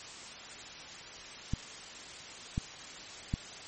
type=clicks; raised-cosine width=5 ms; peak=-18 dBFS; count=3; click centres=1.536 / 2.579 / 3.339 s; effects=white hiss -46 dBFS RMS until 3.67 s + MP3 32 kbps